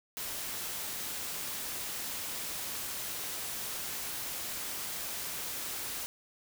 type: noise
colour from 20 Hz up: white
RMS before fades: -38 dBFS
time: 0.17-6.06 s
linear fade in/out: 0 ms
effects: none

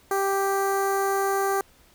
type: tone with notch filter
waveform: 15% pulse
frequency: 392 Hz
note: G4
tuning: in tune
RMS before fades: -24 dBFS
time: 0.11-1.61 s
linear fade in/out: 2 ms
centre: 3400 Hz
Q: 0.54
effects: pink hiss -57 dBFS RMS until 1.94 s

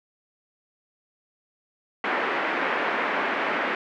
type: band-pass noise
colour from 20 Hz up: white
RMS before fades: -26 dBFS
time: 2.04-3.75 s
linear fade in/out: 2 ms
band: 240 to 2100 Hz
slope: 24 dB/octave
effects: none

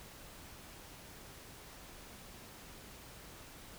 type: silence
effects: pink hiss -53 dBFS RMS until 3.78 s

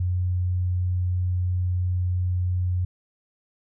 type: tone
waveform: sine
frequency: 90.3 Hz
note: F#2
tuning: 42 cents flat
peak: -21 dBFS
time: 0-2.85 s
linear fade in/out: 5 ms
effects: none

